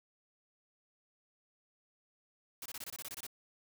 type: noise bursts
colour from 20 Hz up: white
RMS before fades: -44 dBFS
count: 11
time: 2.62-3.267 s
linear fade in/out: 2 ms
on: 37 ms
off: 24 ms
effects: none